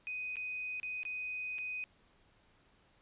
sine tone with dropouts, 2500 Hz, D#7, 8 cents sharp, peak -37 dBFS, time 0.07-1.84 s, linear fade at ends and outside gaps 0 ms, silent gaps 0.357-0.368 / 0.799-0.831 / 1.032-1.052 / 1.583-1.587 s, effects pink hiss -68 dBFS RMS until 3.01 s + resampled to 8000 Hz

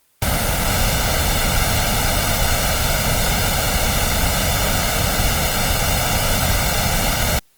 pink noise with comb filter, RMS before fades -18 dBFS, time 0.22-7.39 s, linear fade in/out 2 ms, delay 1.4 ms, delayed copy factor +0.7, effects white hiss -59 dBFS RMS until 7.57 s + Opus 24 kbps

